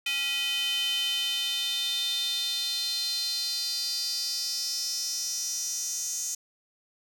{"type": "tone with high-pass filter sweep", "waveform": "square", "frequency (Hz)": 277.5, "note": "C#4", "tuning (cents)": 2, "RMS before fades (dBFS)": -30, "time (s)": [0.06, 6.35], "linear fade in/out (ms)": 5, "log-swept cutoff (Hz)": [2700, 6500], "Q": 6.4, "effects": []}